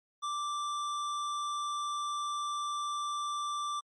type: tone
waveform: square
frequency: 1174.7 Hz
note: D6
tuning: in tune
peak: -33 dBFS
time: 0.22-3.81 s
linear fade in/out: 20 ms
effects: low-pass 8000 Hz 12 dB/octave + MP3 48 kbps